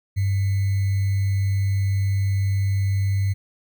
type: tone with sample-and-hold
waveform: sine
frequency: 98 Hz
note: G2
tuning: in tune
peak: -18 dBFS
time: 0.16-3.34 s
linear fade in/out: 20 ms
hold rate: 2100 Hz
effects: none